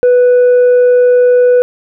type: tone with tanh clipping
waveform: sine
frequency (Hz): 493.9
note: B4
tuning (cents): 0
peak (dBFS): -5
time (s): 0.03-1.62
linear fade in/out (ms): 0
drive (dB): 2
effects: none